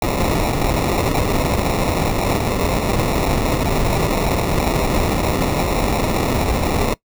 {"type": "noise with sample-and-hold", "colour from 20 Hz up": "pink", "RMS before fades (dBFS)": -18, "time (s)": [0.02, 6.94], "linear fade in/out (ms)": 2, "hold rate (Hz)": 1575, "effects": ["noise-tail reverb RT60 0.1 s tail -21 dB re dry"]}